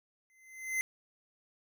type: tone with exponential growth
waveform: square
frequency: 2062 Hz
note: C7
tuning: 26 cents flat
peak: -28 dBFS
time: 0.3-0.81 s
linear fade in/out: 0 ms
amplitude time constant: 110 ms
effects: none